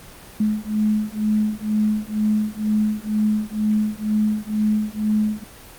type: beating tone pair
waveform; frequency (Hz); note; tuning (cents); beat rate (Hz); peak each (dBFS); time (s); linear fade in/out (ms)
sine; 212.3 / 214.4; G#3 / A3; +38 / -45; 2.1; -21; 0.4-5.44; 5
effects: pink hiss -42 dBFS RMS until 5.78 s + Opus 24 kbps